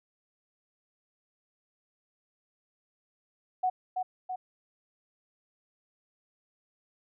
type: tone with echo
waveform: sine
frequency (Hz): 740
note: F#5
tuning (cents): 0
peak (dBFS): -24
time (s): 3.63-3.7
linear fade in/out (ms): 10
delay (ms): 330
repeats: 2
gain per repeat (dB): -4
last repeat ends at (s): 4.36
effects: none